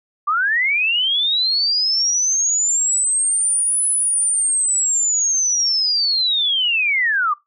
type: linear two-way sweep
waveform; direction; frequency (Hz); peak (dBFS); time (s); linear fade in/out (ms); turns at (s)
sine; up then down; 1148 to 10160 to 1148; -15; 0.27-7.34; 10; 3.88
effects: noise-tail reverb RT60 0.2 s tail -23 dB re dry